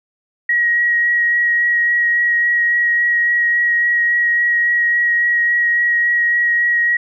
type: tone with vibrato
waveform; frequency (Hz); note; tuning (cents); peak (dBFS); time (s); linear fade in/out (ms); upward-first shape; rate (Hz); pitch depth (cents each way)
sine; 1900; A#6; +33; -12; 0.49-6.97; 5; sine; 3.6; 10
effects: none